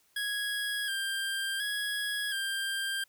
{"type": "tone with pitch steps", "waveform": "25% pulse", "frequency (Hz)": [1660, 1588, 1666, 1588], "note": ["G#6", "G6", "G#6", "G6"], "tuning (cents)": [-1, 22, 5, 22], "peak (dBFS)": -27, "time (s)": [0.16, 3.04], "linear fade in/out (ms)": 5, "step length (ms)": 720, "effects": ["white hiss -68 dBFS RMS until 3.08 s"]}